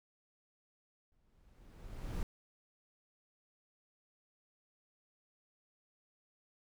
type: noise with exponential growth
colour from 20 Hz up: brown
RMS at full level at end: -36 dBFS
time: 1.12-2.23 s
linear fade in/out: 1 ms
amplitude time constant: 240 ms
effects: none